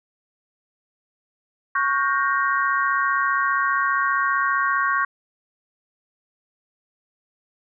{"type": "chord", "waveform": "sine", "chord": "G half-diminished seventh", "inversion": "second", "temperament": "equal with one note detuned", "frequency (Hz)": [1108.7, 1432.9, 1568, 1864.7], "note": ["Db6", "F6", "G6", "Bb6"], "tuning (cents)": [0, 44, 0, 0], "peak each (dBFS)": [-21, -27, -24, -27], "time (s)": [1.75, 5.05], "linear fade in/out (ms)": 5, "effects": []}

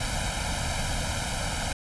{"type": "noise with comb filter", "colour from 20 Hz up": "pink", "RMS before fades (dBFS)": -29, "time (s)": [0, 1.73], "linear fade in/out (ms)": 5, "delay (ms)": 1.3, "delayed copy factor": 1, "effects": ["resampled to 24000 Hz"]}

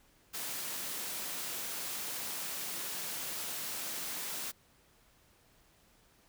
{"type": "high-pass noise", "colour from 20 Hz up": "white", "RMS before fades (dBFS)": -39, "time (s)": [0.33, 4.52], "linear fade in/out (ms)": 20, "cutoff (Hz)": 130, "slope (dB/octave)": 24, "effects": ["pink hiss -66 dBFS RMS until 6.28 s"]}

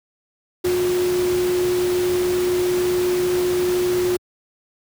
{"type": "tone in noise", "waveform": "sine", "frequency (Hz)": 360.1, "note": "F#4", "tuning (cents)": -47, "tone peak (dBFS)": -17, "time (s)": [0.64, 4.17], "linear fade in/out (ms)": 10, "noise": "pink", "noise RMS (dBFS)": -29, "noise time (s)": [0.64, 4.17], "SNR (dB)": 9, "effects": ["high-pass 80 Hz 12 dB/octave"]}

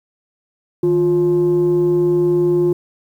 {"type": "tone pair together", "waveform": "sine", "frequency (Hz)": [157, 352.5], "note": ["D#3", "F4"], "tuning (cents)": [16, 16], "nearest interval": "octave + major second", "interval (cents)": 1400, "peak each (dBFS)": [-19, -11], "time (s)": [0.83, 2.73], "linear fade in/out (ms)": 5, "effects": ["tanh soft clip ceiling -9 dBFS", "8-bit"]}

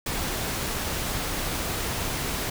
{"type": "noise", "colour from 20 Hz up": "pink", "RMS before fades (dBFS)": -29, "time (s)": [0.06, 2.5], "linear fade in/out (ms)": 5, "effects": []}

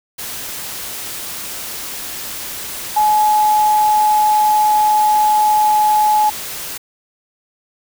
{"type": "tone in noise", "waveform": "sine", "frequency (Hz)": 849, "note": "G#5", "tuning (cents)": 38, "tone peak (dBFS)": -10, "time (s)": [2.96, 6.3], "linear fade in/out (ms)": 10, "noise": "white", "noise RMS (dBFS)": -27, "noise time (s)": [0.18, 6.78], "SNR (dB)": 14, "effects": []}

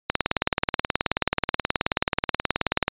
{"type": "click train", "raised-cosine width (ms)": 0.3, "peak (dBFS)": -4, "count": 53, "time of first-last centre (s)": [0.1, 2.881], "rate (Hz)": 18.7, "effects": ["resampled to 8000 Hz"]}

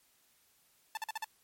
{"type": "tone bursts", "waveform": "sawtooth", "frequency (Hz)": 880, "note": "A5", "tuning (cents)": 0, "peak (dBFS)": -31, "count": 5, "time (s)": [0.95, 1.244], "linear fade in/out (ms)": 2, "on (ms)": 22, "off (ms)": 46, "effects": ["white hiss -69 dBFS RMS until 1.43 s", "MP3 64 kbps"]}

